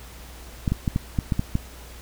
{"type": "clicks", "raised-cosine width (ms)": 5, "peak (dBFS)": -9, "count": 8, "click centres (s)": [0.678, 0.72, 0.878, 0.961, 1.188, 1.322, 1.394, 1.554], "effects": ["added 60 Hz sine -42 dBFS peak until 2.01 s", "pink hiss -45 dBFS RMS until 2.01 s"]}